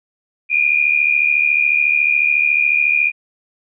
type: tone pair together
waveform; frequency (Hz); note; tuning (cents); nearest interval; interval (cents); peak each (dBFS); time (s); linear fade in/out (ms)
sine; 2394 / 2468; D7 / D#7; +33 / -15; minor second; 52; -15; 0.49-3.12; 50
effects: none